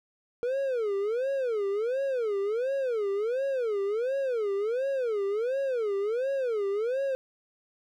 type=tone with vibrato; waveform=triangle; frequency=466.2 Hz; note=A#4; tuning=in tune; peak=-24 dBFS; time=0.43-7.15 s; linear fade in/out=0 ms; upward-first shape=sine; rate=1.4 Hz; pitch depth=290 cents each way; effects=none